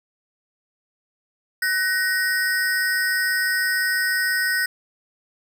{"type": "ring-modulated tone", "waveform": "square", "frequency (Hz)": 1690, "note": "G#6", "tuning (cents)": 30, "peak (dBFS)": -17, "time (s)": [1.62, 4.66], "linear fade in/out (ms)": 5, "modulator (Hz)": 187, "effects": []}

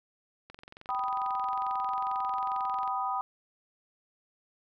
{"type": "click train", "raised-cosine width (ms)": 0.3, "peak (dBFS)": -31, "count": 54, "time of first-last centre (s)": [0.5, 2.877], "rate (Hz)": 22.3}
{"type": "chord", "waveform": "sine", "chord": "G augmented", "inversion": "none", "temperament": "equal with one note detuned", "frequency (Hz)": [775.4, 987.8, 1244.5], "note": ["G5", "B5", "D#6"], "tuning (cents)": [-19, 0, 0], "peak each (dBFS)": -33, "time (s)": [0.89, 3.21], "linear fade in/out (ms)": 0}
{"effects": []}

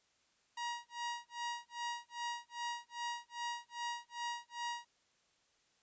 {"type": "tone with tremolo", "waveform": "sawtooth", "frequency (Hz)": 951, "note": "A#5", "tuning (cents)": 34, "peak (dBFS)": -33, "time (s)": [0.57, 4.85], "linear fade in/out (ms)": 5, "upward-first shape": "sine", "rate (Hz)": 2.5, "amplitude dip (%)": 100, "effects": ["white hiss -74 dBFS RMS until 5.82 s", "resampled to 16000 Hz"]}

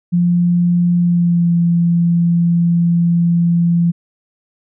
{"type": "tone with pitch glide", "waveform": "sine", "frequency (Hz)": [174.61, 170.82], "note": ["F3", "F3"], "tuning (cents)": [0, -38], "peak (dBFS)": -10, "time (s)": [0.12, 3.92], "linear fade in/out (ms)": 20, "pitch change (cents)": -38, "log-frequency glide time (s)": [0.97, 1.54], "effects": []}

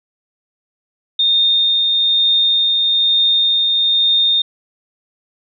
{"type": "tone with tremolo", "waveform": "sine", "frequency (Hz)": 3656, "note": "A#7", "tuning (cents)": -34, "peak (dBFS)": -10, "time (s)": [1.19, 4.42], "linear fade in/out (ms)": 5, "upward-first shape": "triangle", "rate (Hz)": 1.1, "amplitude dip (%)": 25, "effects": []}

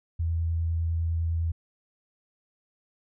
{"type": "tone with vibrato", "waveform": "sine", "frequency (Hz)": 82.8, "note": "E2", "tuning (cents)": 8, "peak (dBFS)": -24, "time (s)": [0.19, 1.52], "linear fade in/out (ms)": 10, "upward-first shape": "triangle", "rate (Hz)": 9.9, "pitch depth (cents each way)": 13, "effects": []}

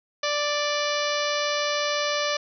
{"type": "harmonic tone", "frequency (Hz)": 587.3, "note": "D5", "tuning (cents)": 0, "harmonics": [1, 2, 3, 4, 5, 6, 7, 8, 9, 10], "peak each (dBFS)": [-27, -30, -32, -33, -34, -35, -35, -36, -37, -37], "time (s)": [0.23, 2.37], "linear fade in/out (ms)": 5, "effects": []}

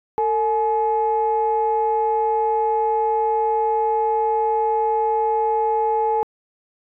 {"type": "tone pair together", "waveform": "sine", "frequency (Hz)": [450, 849.5], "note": ["A4", "G#5"], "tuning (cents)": [39, 39], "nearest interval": "major seventh", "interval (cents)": 1100, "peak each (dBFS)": [-20, -18], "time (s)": [0.18, 6.23], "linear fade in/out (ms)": 0, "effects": ["tanh soft clip ceiling -10 dBFS"]}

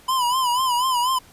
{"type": "tone with vibrato", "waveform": "square", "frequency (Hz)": 1004, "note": "B5", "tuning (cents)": 28, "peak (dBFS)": -19, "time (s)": [0.08, 1.19], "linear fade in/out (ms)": 10, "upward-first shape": "sine", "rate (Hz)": 4.1, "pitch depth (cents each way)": 87, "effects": ["pink hiss -50 dBFS RMS until 1.32 s", "resampled to 32000 Hz"]}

